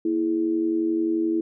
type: tone with amplitude modulation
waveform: sine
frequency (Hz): 328.9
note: E4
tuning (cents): -4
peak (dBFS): -17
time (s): 0.05-1.41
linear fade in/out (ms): 5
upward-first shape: sine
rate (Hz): 91.4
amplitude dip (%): 70
effects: none